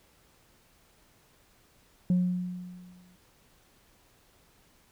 sine tone with exponential decay, 180 Hz, F#3, 47 cents flat, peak -18 dBFS, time 2.1-3.16 s, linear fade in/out 2 ms, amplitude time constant 230 ms, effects tanh soft clip ceiling -19 dBFS + pink hiss -63 dBFS RMS until 4.91 s

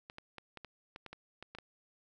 clicks, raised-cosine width 0.3 ms, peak -30 dBFS, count 11, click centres 0.099 / 0.184 / 0.383 / 0.573 / 0.647 / 0.961 / 1.063 / 1.13 / 1.426 / 1.55 / 1.586 s, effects none

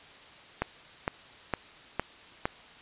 click train, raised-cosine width 0.5 ms, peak -12 dBFS, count 5, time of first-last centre 0.62-2.455 s, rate 2.18 Hz, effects white hiss -51 dBFS RMS until 2.81 s + resampled to 8000 Hz

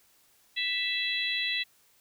harmonic tone with a mistuned harmonic, 659.3 Hz, E5, in tune, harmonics 3 / 4 / 5 / 6, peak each -33 / -33 / -33 / -33 dBFS, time 0.56-1.64 s, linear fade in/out 20 ms, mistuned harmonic 5, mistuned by +27 cents, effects white hiss -64 dBFS RMS until 2 s

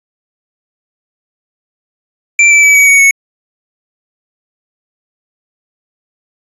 square tone with pitch steps, 2349 / 2321 / 2293 / 2265 / 2238 / 2211 Hz, D7 / D7 / D7 / C#7 / C#7 / C#7, 0 / -21 / -42 / +37 / +16 / -5 cents, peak -4 dBFS, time 2.39-3.11 s, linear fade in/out 2 ms, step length 120 ms, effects resampled to 24000 Hz

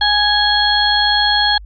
harmonic tone with a mistuned harmonic, 830.6 Hz, G#5, in tune, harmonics 1 / 2 / 4 / 5, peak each -17 / -17 / -17 / -17 dBFS, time 0.01-1.58 s, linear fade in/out 5 ms, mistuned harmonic 5, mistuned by +54 cents, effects added 50 Hz sine -32 dBFS peak until 1.65 s

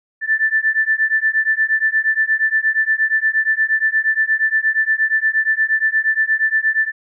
sine beating tone pair, 1760 / 1768.5 Hz, A6 / A6, 0 / +8 cents, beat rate 8.5 Hz, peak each -17 dBFS, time 0.21-6.92 s, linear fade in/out 50 ms, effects none

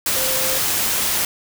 sine tone in noise, 523 Hz, C5, 1 cent flat, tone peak -27 dBFS, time 0.16-0.58 s, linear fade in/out 2 ms, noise white, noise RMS -20 dBFS, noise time 0.06-1.25 s, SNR -10 dB, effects none

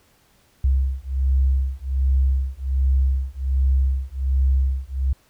sine beating tone pair, 65.8 / 67.1 Hz, C2 / C2, +10 / +44 cents, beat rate 1.3 Hz, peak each -20 dBFS, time 0.64-5.13 s, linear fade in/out 5 ms, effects pink hiss -59 dBFS RMS until 5.29 s

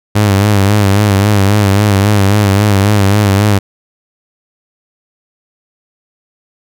sawtooth tone with vibrato, 101.3 Hz, G#2, 43 cents flat, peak -3 dBFS, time 0.15-3.59 s, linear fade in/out 10 ms, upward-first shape sine, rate 3.7 Hz, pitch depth 73 cents each way, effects none

